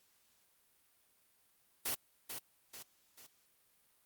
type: noise with echo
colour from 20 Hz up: white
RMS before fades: -36 dBFS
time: 1.85-1.95 s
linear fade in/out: 10 ms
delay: 440 ms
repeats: 3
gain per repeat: -7 dB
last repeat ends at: 3.27 s
effects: white hiss -72 dBFS RMS until 4.05 s + Opus 48 kbps